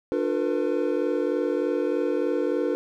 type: tone cluster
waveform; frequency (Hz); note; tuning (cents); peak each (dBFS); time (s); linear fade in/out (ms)
triangle; 296.9 / 356.9 / 456.2 / 499.5; D4 / F4 / A#4 / B4; +19 / +38 / -37 / +20; -26; 0.12-2.75; 0
effects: none